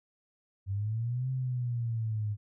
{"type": "linear two-way sweep", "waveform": "sine", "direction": "up then down", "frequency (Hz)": [95, 131.4, 102.9], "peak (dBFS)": -29, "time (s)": [0.66, 2.37], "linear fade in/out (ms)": 50, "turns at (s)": 1.3, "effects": []}